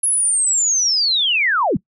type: linear sweep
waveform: sine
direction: down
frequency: 10710 to 118.9 Hz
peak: -14 dBFS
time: 0.03-1.77 s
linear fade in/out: 5 ms
effects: noise-tail reverb RT60 0.1 s tail -23 dB re dry